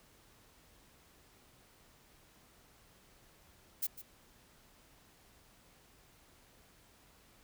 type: noise with echo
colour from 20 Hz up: violet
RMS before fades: -34 dBFS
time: 3.82-3.87 s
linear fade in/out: 10 ms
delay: 150 ms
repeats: 1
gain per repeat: -14 dB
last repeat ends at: 4.02 s
effects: pink hiss -64 dBFS RMS until 7.43 s